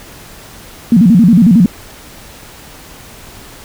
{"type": "tone with vibrato", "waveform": "sine", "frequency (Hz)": 202.5, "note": "G#3", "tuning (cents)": -43, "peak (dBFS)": -3, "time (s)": [0.92, 1.66], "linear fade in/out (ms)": 2, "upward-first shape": "square", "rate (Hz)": 11, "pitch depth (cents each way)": 240, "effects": ["pink hiss -35 dBFS RMS until 3.64 s"]}